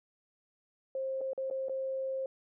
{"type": "tone with dropouts", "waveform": "sine", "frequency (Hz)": 531, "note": "C5", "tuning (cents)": 25, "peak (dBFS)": -32, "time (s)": [0.95, 2.26], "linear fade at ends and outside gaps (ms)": 2, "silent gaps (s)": [[1.209, 1.213], [1.333, 1.377], [1.501, 1.51], [1.685, 1.695]], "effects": []}